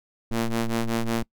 sawtooth ring-modulated tone, 115.7 Hz, A#2, 13 cents flat, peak -16 dBFS, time 0.31-1.23 s, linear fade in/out 5 ms, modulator 113 Hz, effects noise-tail reverb RT60 0.1 s tail -24 dB re dry

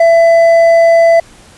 triangle tone with hard clipping, 668 Hz, E5, 23 cents sharp, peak -5 dBFS, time 0-1.2 s, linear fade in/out 5 ms, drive 8 dB, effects pink hiss -40 dBFS RMS until 1.57 s + resampled to 24000 Hz

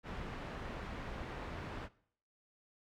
pink low-pass noise, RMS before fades -44 dBFS, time 0.03-1.89 s, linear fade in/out 50 ms, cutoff 2200 Hz, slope 12 dB/octave, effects noise-tail reverb RT60 0.6 s tail -20 dB re dry

